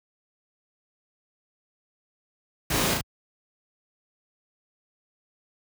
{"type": "noise with echo", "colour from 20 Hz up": "pink", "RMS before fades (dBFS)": -26, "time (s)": [2.7, 2.94], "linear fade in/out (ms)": 5, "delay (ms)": 36, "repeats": 2, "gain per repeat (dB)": -2, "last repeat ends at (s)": 3.012, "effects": ["high-pass 60 Hz 12 dB/octave"]}